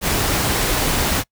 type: noise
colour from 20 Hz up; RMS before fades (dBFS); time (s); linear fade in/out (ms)
pink; -19; 0.01-1.24; 50
effects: noise-tail reverb RT60 0.1 s tail -25 dB re dry